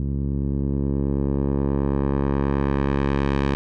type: tone with low-pass filter sweep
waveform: 10% pulse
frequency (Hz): 69.3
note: C#2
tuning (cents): 0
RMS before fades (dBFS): -22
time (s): 0-3.55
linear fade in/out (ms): 0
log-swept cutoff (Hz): 180 to 3300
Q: 0.71
effects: none